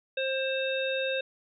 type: harmonic tone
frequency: 530 Hz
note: C5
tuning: 22 cents sharp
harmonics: 1 / 3 / 5 / 7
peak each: -29 / -36 / -34 / -36 dBFS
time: 0.17-1.21 s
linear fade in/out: 5 ms
effects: none